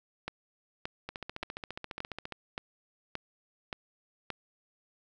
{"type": "two click trains", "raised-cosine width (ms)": 0.3, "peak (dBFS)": [-19, -22], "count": [8, 19], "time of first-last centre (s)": [[0.28, 4.303], [1.09, 2.323]], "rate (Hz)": [1.74, 14.6], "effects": []}